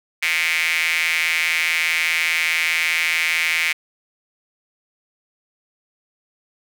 square tone with high-pass filter, 82.41 Hz, E2, in tune, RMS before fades -20 dBFS, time 0.22-3.73 s, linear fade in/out 10 ms, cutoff 2200 Hz, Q 6, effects none

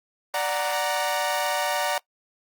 sawtooth chord, D augmented, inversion none, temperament equal, 587.3 / 740 / 932.3 Hz, D5 / F#5 / A#5, 0 / 0 / 0 cents, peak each -24 dBFS, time 0.34-1.98 s, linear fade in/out 2 ms, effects noise-tail reverb RT60 0.1 s tail -22 dB re dry + Opus 24 kbps

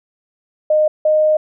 sine tone pair in turn, 614 / 616.6 Hz, D#5 / D#5, -23 / -16 cents, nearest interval unison, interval 7 cents, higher second, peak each -10 dBFS, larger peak neither, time 0.7-0.88 / 1.05-1.37 s, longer second, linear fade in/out 5 ms, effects none

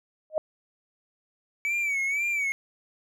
sine tone with exponential growth, 622.3 Hz, D#5, in tune, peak -18 dBFS, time 0.3-0.38 s, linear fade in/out 1 ms, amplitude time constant 17 ms
triangle tone with vibrato, 2275 Hz, C#7, 44 cents sharp, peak -23 dBFS, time 1.65-2.52 s, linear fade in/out 0 ms, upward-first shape sine, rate 2 Hz, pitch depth 89 cents each way
effects none

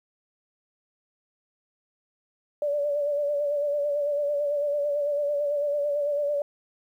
sine tone with vibrato, 580 Hz, D5, 22 cents flat, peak -23 dBFS, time 2.62-6.42 s, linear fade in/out 2 ms, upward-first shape sine, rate 9 Hz, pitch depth 41 cents each way, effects 10-bit

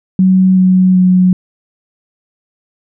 sine tone with pitch steps, 187.2 / 185.26 / 183.35 Hz, F#3 / F#3 / F#3, +20 / +2 / -15 cents, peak -5 dBFS, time 0.19-1.33 s, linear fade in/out 2 ms, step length 380 ms, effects none

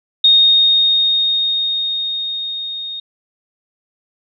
sine tone with level ramp, 3707 Hz, A#7, 10 cents flat, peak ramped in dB -6 to -24 dBFS, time 0.24-3 s, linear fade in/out 5 ms, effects none

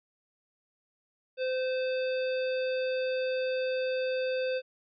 harmonic tone with a mistuned harmonic, 515 Hz, C5, 28 cents flat, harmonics 1 / 3 / 5 / 7 / 9, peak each -28 / -41 / -40 / -46 / -47 dBFS, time 1.37-4.62 s, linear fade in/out 50 ms, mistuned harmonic 5, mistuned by +25 cents, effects none

